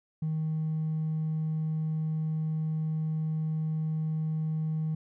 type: tone with hard clipping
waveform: sine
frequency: 157.2 Hz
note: D#3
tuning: 18 cents sharp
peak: -28 dBFS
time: 0.22-4.95 s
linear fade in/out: 5 ms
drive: 1 dB
effects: none